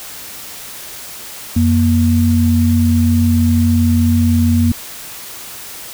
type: tone pair together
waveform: sine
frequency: 89.79 / 236.2 Hz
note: F2 / A#3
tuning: +49 / +23 cents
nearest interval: octave + perfect fourth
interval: 1674 cents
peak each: -12 dBFS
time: 1.56-4.72 s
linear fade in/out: 5 ms
effects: white hiss -31 dBFS RMS until 5.93 s